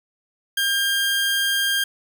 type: tone pair together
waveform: 45% pulse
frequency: 1603 / 3206 Hz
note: G6 / G7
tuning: +38 / +38 cents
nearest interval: octave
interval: 1200 cents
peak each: -22 dBFS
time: 0.57-1.84 s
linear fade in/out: 5 ms
effects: none